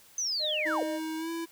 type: linear sweep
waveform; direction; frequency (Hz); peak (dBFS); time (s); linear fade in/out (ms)
sine; down; 6250 to 413.1; -28; 0.18-0.83; 2
type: tone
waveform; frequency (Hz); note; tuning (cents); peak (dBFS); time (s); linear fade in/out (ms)
triangle; 612; D#5; -29; -31; 0.39-1; 50
type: tone with pitch glide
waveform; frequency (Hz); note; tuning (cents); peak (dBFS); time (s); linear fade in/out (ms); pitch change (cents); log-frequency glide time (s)
square; 317.5 to 332.1; D#4 to E4; +35 to +13; -33; 0.65-1.46; 20; +78; 1.17-1.3
effects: white hiss -57 dBFS RMS until 1.51 s